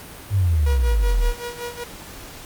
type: exponential sweep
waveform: sine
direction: down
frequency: 104.3 to 36.05 Hz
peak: -15 dBFS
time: 0.3-1.34 s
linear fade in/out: 50 ms
type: tone with tremolo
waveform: sawtooth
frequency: 480 Hz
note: B4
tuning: 49 cents flat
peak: -23 dBFS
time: 0.66-1.84 s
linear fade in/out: 5 ms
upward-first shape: sine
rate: 5.3 Hz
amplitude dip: 80%
effects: pink hiss -39 dBFS RMS until 2.45 s + Opus 48 kbps